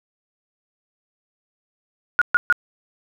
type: tone bursts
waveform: sine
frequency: 1437 Hz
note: F6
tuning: 49 cents sharp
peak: -11 dBFS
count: 3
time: 2.19-2.525 s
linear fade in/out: 0 ms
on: 25 ms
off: 130 ms
effects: none